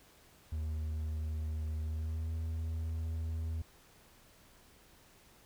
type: tone with pitch glide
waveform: triangle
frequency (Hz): 77.78 to 80.8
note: D#2 to E2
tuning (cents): 0 to -34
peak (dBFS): -32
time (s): 0.52-3.62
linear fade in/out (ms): 5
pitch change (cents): +66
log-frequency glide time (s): 1.83-2.3
effects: pink hiss -62 dBFS RMS until 5.45 s